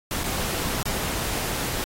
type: noise with dropouts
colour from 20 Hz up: pink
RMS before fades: -28 dBFS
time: 0.11-1.84 s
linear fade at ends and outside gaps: 0 ms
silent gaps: 0.235-0.24 / 0.829-0.855 s
effects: AAC 48 kbps